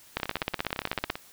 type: two click trains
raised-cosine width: 0.3 ms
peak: -10 / -18 dBFS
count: 16 / 18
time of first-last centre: 0.17-1.102 / 0.2-1.155 s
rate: 16.1 / 17.8 Hz
effects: white hiss -54 dBFS RMS until 1.32 s